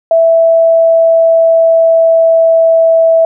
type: tone with pitch glide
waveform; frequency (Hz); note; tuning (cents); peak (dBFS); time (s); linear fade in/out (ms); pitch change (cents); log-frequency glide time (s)
sine; 659.3 to 655.5; E5 to E5; 0 to -10; -4; 0.11-3.25; 2; -10; 0.47-3.14
effects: none